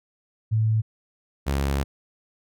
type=tone pair in turn; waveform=sine / sawtooth; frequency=110 / 69.3 Hz; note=A2 / C#2; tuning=0 / 0 cents; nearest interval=minor sixth; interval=800 cents; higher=first; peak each=-18 dBFS; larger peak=neither; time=0.51-0.82 / 1.46-1.84 s; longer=second; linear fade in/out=20 ms; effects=none